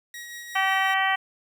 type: tone with tremolo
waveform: sawtooth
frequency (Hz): 1900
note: A#6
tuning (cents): +33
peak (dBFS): -32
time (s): 0.14-0.94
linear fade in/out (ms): 2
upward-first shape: sine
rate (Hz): 5.6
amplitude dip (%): 30
type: harmonic tone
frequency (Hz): 384.5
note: G4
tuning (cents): -33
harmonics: 2 / 3 / 4 / 5 / 6 / 7 / 8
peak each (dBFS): -25 / -29 / -31 / -24 / -32 / -36 / -32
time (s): 0.55-1.16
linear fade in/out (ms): 10
effects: 9-bit